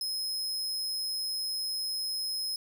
40% pulse tone, 5130 Hz, E8, 48 cents flat, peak -30 dBFS, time 0.01-2.56 s, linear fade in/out 2 ms, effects none

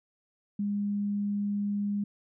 sine tone, 203.8 Hz, G#3, 32 cents flat, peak -27 dBFS, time 0.59-2.04 s, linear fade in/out 5 ms, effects none

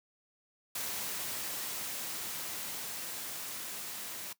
white noise with level ramp, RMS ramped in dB -37 to -42 dBFS, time 0.75-4.33 s, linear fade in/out 5 ms, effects noise-tail reverb RT60 0.1 s tail -18 dB re dry + high-pass 100 Hz 12 dB/octave

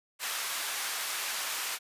pink high-pass noise, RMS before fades -34 dBFS, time 0.19-1.79 s, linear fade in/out 50 ms, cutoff 1200 Hz, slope 12 dB/octave, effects resampled to 32000 Hz

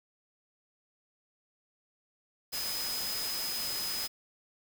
sine tone in noise, 5040 Hz, D#8, 21 cents sharp, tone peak -35 dBFS, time 2.52-4.08 s, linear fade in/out 20 ms, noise white, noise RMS -37 dBFS, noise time 2.52-4.08 s, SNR -1 dB, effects none

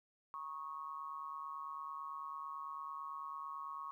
sine tone with amplitude modulation, 1103 Hz, C#6, 9 cents flat, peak -39 dBFS, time 0.34-3.91 s, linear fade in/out 0 ms, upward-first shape sine, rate 149 Hz, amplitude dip 80%, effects 13-bit

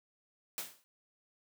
white noise with exponential decay, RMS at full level -36 dBFS, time 0.58-0.84 s, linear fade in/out 0 ms, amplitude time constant 56 ms, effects high-pass 150 Hz 12 dB/octave

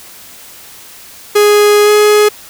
45% pulse tone with pitch glide, 415.3 to 419.6 Hz, G#4 to G#4, 0 to +18 cents, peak -5 dBFS, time 1.35-2.29 s, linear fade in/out 10 ms, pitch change +18 cents, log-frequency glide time 1.84-1.9 s, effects white hiss -35 dBFS RMS until 2.49 s

